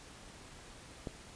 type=click; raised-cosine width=2 ms; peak=-25 dBFS; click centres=1.072 s; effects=pink hiss -53 dBFS RMS until 1.35 s + resampled to 22050 Hz